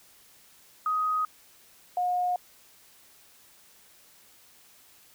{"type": "tone pair in turn", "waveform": "sine", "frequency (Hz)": [1254, 719.3], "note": ["D#6", "F#5"], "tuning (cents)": [13, -49], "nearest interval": "minor seventh", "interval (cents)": 962, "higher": "first", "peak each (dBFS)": -24, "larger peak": "neither", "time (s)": [[0.86, 1.25], [1.97, 2.36]], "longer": "neither", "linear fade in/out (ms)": 2, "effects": ["white hiss -57 dBFS RMS until 5.14 s"]}